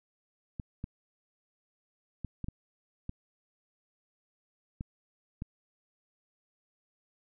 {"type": "clicks", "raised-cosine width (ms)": 5, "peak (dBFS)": -24, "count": 8, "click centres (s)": [0.598, 0.841, 2.247, 2.443, 2.485, 3.094, 4.809, 5.421], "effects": []}